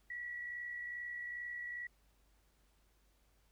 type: tone with amplitude modulation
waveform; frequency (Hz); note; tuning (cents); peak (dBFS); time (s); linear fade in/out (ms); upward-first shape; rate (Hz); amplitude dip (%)
sine; 1936; B6; -35; -39; 0.1-1.87; 5; sine; 62.4; 40
effects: added 50 Hz sine -70 dBFS peak until 3.51 s + pink hiss -75 dBFS RMS until 3.51 s